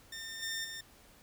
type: tone with level steps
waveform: 15% pulse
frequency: 1809 Hz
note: A6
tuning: 48 cents sharp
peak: -35 / -29 / -35 dBFS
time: 0.12-0.81 s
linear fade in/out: 5 ms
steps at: 0.42 / 0.64 s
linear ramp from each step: 10 ms
effects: pink hiss -60 dBFS RMS until 1.22 s